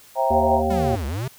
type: chord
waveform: sine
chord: C dominant seventh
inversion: none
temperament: equal with one note detuned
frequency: 532.4 / 659.3 / 784 / 932.3 Hz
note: C5 / E5 / G5 / Bb5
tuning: +30 / 0 / 0 / 0 cents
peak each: -23 dBFS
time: 0.15-0.63 s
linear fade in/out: 50 ms
type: harmonic tone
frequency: 77.78 Hz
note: D#2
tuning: in tune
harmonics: 1 / 3 / 5 / 7 / 9 / 10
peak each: -26 / -26 / -26 / -26 / -26 / -26 dBFS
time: 0.3-0.96 s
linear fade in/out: 10 ms
type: linear two-way sweep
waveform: square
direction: down then up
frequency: 204.8 to 64.7 to 137 Hz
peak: -25 dBFS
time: 0.7-1.28 s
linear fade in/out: 5 ms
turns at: 1.06 s
effects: white hiss -49 dBFS RMS until 1.38 s